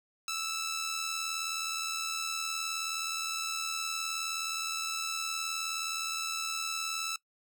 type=tone with amplitude modulation; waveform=10% pulse; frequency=1318.5 Hz; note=E6; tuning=in tune; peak=-23 dBFS; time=0.28-7.16 s; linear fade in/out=2 ms; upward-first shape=sine; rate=79.3 Hz; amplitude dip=40%; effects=noise-tail reverb RT60 0.1 s tail -21 dB re dry